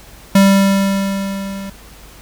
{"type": "tone with level ramp", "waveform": "square", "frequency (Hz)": 196, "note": "G3", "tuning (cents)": 0, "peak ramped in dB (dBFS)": [-6, -26], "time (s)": [0.35, 1.7], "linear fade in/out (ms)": 5, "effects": ["added 50 Hz sine -41 dBFS peak until 2.21 s", "pink hiss -41 dBFS RMS until 2.21 s"]}